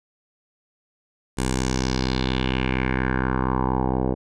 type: tone with low-pass filter sweep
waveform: 10% pulse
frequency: 64.3 Hz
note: C2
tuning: 30 cents flat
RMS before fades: -23 dBFS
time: 1.37-4.15 s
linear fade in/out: 20 ms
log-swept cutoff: 9100 to 600 Hz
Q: 3.1
effects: none